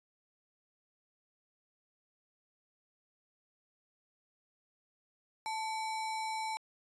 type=tone with sample-and-hold; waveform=sine; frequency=880 Hz; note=A5; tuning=in tune; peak=-34 dBFS; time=5.46-6.57 s; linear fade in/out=0 ms; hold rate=3150 Hz; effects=resampled to 22050 Hz